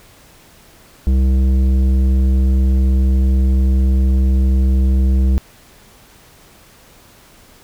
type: tone with tanh clipping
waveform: triangle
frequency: 65.41 Hz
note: C2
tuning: in tune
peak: -12 dBFS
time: 1.07-5.38 s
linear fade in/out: 0 ms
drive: 15 dB
effects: pink hiss -46 dBFS RMS until 7.63 s